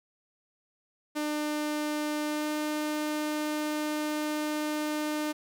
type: tone with pitch glide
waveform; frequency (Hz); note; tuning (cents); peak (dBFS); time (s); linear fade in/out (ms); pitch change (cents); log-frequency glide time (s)
sawtooth; 300 to 302.6; D4 to D#4; +37 to -48; -25; 1.15-5.33; 20; +15; 2.27-2.48
effects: none